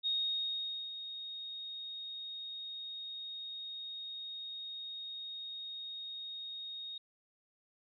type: tone with ADSR envelope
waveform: sine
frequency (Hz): 3729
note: A#7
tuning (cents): 0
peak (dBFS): -30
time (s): 0.03-6.98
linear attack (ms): 35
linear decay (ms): 840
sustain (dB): -11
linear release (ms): 4
effects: none